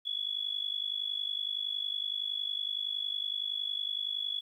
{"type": "tone with amplitude modulation", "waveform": "sine", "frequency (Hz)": 3395, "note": "G#7", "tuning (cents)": 37, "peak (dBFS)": -28, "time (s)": [0.05, 4.41], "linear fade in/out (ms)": 20, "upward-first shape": "sine", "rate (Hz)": 50.8, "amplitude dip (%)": 85, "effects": ["11-bit"]}